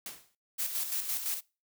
white noise with exponential decay, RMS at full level -38 dBFS, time 0.06-0.35 s, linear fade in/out 2 ms, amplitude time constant 63 ms
blue noise with tremolo, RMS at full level -32 dBFS, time 0.58-1.41 s, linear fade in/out 20 ms, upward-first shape square, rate 5.9 Hz, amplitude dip 50%
effects noise-tail reverb RT60 0.3 s tail -23 dB re dry

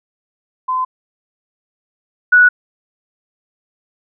sine tone pair in turn, 1025 / 1470.7 Hz, C6 / F#6, -36 / -11 cents, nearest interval tritone, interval 625 cents, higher second, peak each -15 / -5 dBFS, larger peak second, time 0.68-0.85 / 2.32-2.49 s, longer neither, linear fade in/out 10 ms, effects none

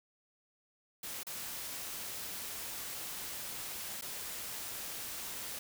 white noise with dropouts, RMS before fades -42 dBFS, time 1.03-5.59 s, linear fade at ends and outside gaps 5 ms, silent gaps 1.233-1.267 / 4.012-4.021 s, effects none

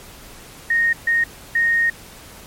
sine tone bursts at uneven times, 1856 Hz, A#6, 8 cents flat, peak -14 dBFS, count 3, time 0.7-0.93 / 1.07-1.24 / 1.55-1.9 s, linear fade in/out 5 ms, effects pink hiss -41 dBFS RMS until 2.46 s + MP3 64 kbps

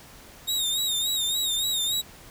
sawtooth tone with vibrato, 3729 Hz, A#7, in tune, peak -21 dBFS, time 0.47-2.02 s, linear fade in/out 20 ms, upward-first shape sine, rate 3.5 Hz, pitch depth 74 cents each way, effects pink hiss -48 dBFS RMS until 2.3 s

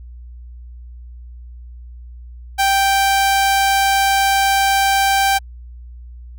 sawtooth tone, 784 Hz, G5, in tune, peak -9 dBFS, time 2.58-5.39 s, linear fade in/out 20 ms, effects added 60 Hz sine -33 dBFS peak until 6.38 s

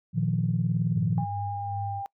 sine chord, Bb suspended fourth, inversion none, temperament equal, 116.54 / 155.56 / 174.61 Hz, Bb2 / Eb3 / F3, 0 / 0 / 0 cents, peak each -27 dBFS, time 0.13-1.26 s, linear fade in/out 50 ms
sine tone with tremolo, 101.3 Hz, G#2, 43 cents flat, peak -30 dBFS, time 0.91-2.03 s, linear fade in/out 50 ms, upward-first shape sine, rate 2.5 Hz, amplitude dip 45%
sine tone with pitch glide, 810 to 796.1 Hz, G#5 to G5, -43 to +27 cents, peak -31 dBFS, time 1.18-2.06 s, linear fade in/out 0 ms, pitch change -30 cents, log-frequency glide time 1.53-1.78 s
effects noise-tail reverb RT60 0.1 s tail -25 dB re dry + tanh soft clip ceiling -13 dBFS

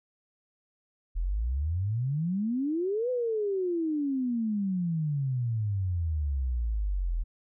sine exponential two-way sweep, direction up then down, 39.61 to 510 to 39.61 Hz, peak -26 dBFS, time 1.15-7.24 s, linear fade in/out 20 ms, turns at 3.1 s, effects none

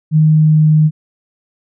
sine tone with pitch glide, 155.4 to 154.42 Hz, D#3 to D#3, -2 to -13 cents, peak -6 dBFS, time 0.11-0.91 s, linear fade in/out 50 ms, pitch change -11 cents, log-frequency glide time 0.31-0.67 s, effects none

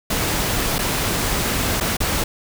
pink noise with dropouts, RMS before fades -21 dBFS, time 0.1-2.24 s, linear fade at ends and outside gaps 5 ms, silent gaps 0.784-0.789 / 1.802-1.808 / 1.969-2.003 s, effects none

